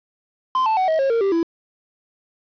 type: tone with pitch steps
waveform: triangle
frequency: 1035 / 880.4 / 749 / 637.1 / 542 / 461 / 392.2 / 333.6 Hz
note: C6 / A5 / F#5 / D#5 / C#5 / A#4 / G4 / E4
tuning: -19 / +1 / +21 / +41 / -39 / -19 / +1 / +21 cents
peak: -14 dBFS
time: 0.55-1.43 s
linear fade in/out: 2 ms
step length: 110 ms
effects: resampled to 11025 Hz + 7-bit